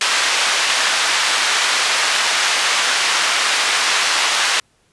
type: band-pass noise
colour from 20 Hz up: pink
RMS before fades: -17 dBFS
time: 0.01-4.6 s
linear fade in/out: 2 ms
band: 1200 to 6300 Hz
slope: 12 dB/octave
effects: pink hiss -59 dBFS RMS until 4.92 s + resampled to 24000 Hz